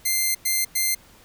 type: tone bursts at uneven times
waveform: 5% pulse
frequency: 2088 Hz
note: C7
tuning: 4 cents flat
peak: -10 dBFS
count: 3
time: 0.05-0.35 / 0.45-0.65 / 0.75-0.95 s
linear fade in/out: 10 ms
effects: pink hiss -52 dBFS RMS until 1.24 s